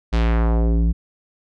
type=tone with low-pass filter sweep; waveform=square; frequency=56.8 Hz; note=A#1; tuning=44 cents flat; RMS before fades=-17 dBFS; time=0.12-0.93 s; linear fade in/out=20 ms; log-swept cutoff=4900 to 160 Hz; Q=1.2; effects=none